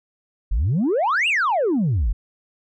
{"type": "exponential two-way sweep", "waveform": "sine", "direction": "up then down", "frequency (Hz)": [41.78, 2899, 41.78], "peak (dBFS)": -15, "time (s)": [0.51, 2.13], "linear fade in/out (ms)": 10, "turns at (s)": 1.28, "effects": ["tanh soft clip ceiling -15 dBFS"]}